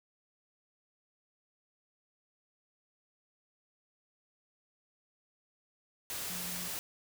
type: tone in noise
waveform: sine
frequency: 178 Hz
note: F3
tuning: 33 cents sharp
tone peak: -46 dBFS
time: 6.3-6.68 s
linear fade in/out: 0 ms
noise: white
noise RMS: -39 dBFS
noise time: 6.1-6.79 s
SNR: -10 dB
effects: none